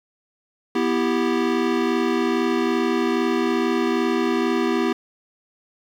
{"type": "chord", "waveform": "square", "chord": "E minor", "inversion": "second", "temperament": "equal with one note detuned", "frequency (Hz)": [245.7, 329.6, 392], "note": ["B3", "E4", "G4"], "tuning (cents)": [-9, 0, 0], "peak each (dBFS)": -24, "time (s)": [0.75, 4.93], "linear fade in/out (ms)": 5, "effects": ["low-pass 4000 Hz 12 dB/octave", "8-bit"]}